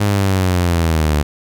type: linear sweep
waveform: sawtooth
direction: down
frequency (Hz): 103.83 to 73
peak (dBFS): -9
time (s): 0-1.23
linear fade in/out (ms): 10
effects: none